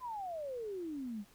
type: exponential sweep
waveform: sine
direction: down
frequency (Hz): 1046.5 to 195.2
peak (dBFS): -38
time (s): 0-1.25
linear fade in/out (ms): 50
effects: pink hiss -64 dBFS RMS until 1.34 s